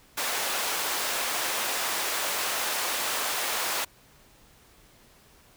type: high-pass noise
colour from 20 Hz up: pink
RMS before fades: -29 dBFS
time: 0.17-3.85 s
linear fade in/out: 10 ms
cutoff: 660 Hz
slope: 12 dB/octave
effects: pink hiss -57 dBFS RMS until 5.56 s